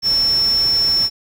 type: tone in noise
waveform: sine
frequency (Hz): 5400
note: E8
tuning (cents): +41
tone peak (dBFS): -13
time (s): 0.02-1.1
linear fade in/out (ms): 50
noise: pink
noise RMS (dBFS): -31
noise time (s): 0.02-1.1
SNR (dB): +15
effects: none